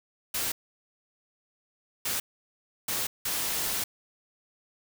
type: noise bursts at uneven times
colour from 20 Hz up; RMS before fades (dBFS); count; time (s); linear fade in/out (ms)
white; -30; 4; 0.34-0.52 / 2.05-2.2 / 2.88-3.07 / 3.25-3.84; 5
effects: none